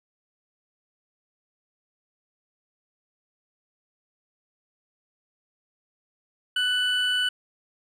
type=tone pair together; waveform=triangle; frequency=1491 / 2982 Hz; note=F#6 / F#7; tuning=+13 / +13 cents; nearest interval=octave; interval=1200 cents; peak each=-24 / -22 dBFS; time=6.56-7.29 s; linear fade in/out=5 ms; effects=none